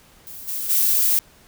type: noise with level steps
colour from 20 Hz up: violet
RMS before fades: -37 / -27 / -18 dBFS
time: 0.27-1.19 s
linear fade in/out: 0 ms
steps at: 0.47 / 0.69 s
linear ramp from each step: 20 ms
effects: pink hiss -52 dBFS RMS until 1.47 s